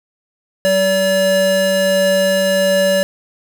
square tone pair together, 191.5 / 573.1 Hz, G3 / D5, -40 / -42 cents, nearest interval octave + perfect fifth, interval 1898 cents, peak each -22 / -13 dBFS, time 0.65-3.03 s, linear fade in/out 0 ms, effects none

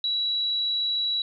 sine tone, 3911 Hz, B7, 18 cents flat, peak -23 dBFS, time 0.04-1.22 s, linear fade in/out 2 ms, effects none

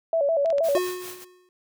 sine tone with vibrato, 610 Hz, D#5, 34 cents flat, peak -19 dBFS, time 0.13-0.78 s, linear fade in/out 2 ms, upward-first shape square, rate 6.3 Hz, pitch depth 130 cents each way
clicks, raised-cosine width 0.2 ms, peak -24 / -21 / -19 dBFS, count 3, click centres 0.459 / 0.503 / 0.583 s
white noise with tremolo, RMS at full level -38 dBFS, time 0.63-1.25 s, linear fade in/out 20 ms, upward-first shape sine, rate 5 Hz, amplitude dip 70%
square tone with exponential decay, 362.9 Hz, F#4, 34 cents flat, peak -21 dBFS, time 0.75-1.49 s, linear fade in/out 1 ms, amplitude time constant 160 ms
effects none

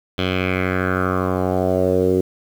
10% pulse tone with low-pass filter sweep, 92.5 Hz, F#2, in tune, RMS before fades -19 dBFS, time 0.18-2.21 s, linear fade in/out 5 ms, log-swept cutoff 3300 to 390 Hz, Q 3.7, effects 7-bit

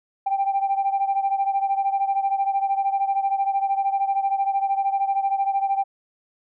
sine beating tone pair, 784 / 797 Hz, G5 / G5, 0 / +28 cents, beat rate 13 Hz, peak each -20 / -24 dBFS, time 0.26-5.84 s, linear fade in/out 10 ms, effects tanh soft clip ceiling -14 dBFS

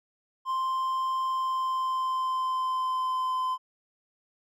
triangle tone with pitch glide, 1046.5 to 1027.3 Hz, C6 to C6, 0 to -32 cents, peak -24 dBFS, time 0.45-3.58 s, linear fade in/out 50 ms, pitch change -32 cents, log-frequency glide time 1.23-3.39 s, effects none

